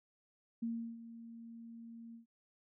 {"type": "tone with ADSR envelope", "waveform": "sine", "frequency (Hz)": 230.5, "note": "A#3", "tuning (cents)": -19, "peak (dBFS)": -34, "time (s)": [0.62, 2.26], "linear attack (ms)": 10, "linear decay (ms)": 340, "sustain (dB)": -14, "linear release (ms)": 120, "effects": []}